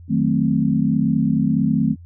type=chord; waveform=sine; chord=D# diminished seventh; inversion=none; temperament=equal; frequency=155.56 / 185 / 220 / 261.6 Hz; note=D#3 / F#3 / A3 / C4; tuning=0 / 0 / 0 / 0 cents; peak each=-21 / -23 / -19 / -21 dBFS; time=0.08-1.96 s; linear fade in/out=50 ms; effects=added 86 Hz sine -38 dBFS peak until 2.05 s

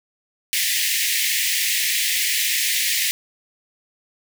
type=high-pass noise; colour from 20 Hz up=pink; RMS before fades=-21 dBFS; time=0.53-3.11 s; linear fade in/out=0 ms; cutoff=1800 Hz; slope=96 dB/octave; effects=none

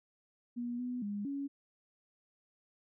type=tone with pitch steps; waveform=sine; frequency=240.6 / 247.8 / 204.3 / 279.4 Hz; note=B3 / B3 / G#3 / C#4; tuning=-45 / +6 / -28 / +14 cents; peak=-35 dBFS; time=0.56-1.48 s; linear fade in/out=20 ms; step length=230 ms; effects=none

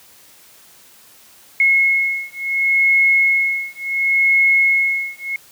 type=beating tone pair; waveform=sine; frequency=2172 / 2172.7 Hz; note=C#7 / C#7; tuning=-36 / -35 cents; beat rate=0.7 Hz; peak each=-16 dBFS; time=1.6-5.36 s; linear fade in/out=2 ms; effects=white hiss -47 dBFS RMS until 5.51 s + high-pass 60 Hz 12 dB/octave

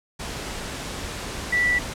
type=tone in noise; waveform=sine; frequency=1962 Hz; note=B6; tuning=12 cents flat; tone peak=-18 dBFS; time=1.52-1.79 s; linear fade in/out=10 ms; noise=pink; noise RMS=-32 dBFS; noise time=0.19-1.94 s; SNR=+11 dB; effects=low-pass 9000 Hz 12 dB/octave

